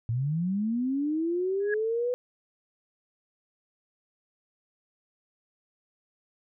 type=linear sweep; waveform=sine; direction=up; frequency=110 to 500 Hz; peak=-25 dBFS; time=0.09-2.14 s; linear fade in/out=0 ms
type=tone with exponential growth; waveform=sine; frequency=1666 Hz; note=G#6; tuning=5 cents sharp; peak=-25 dBFS; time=1.6-1.74 s; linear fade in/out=2 ms; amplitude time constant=30 ms
effects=none